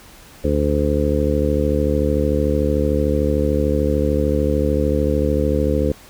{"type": "harmonic tone", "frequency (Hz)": 73.42, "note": "D2", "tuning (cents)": 0, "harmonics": [1, 2, 3, 4, 5, 6, 7], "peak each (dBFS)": [-20, -25, -24, -23, -29, -23, -22], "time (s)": [0.44, 5.92], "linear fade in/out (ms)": 5, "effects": ["pink hiss -44 dBFS RMS until 6.09 s"]}